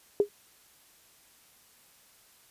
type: tone with exponential decay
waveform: sine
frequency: 409.5 Hz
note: G#4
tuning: 24 cents flat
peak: -15 dBFS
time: 0.2-0.29 s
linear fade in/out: 1 ms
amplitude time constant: 18 ms
effects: white hiss -60 dBFS RMS until 2.5 s + resampled to 32000 Hz